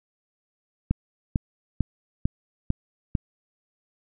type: click train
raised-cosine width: 5 ms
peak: -9 dBFS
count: 6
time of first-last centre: 0.91-3.152 s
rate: 2.23 Hz
effects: none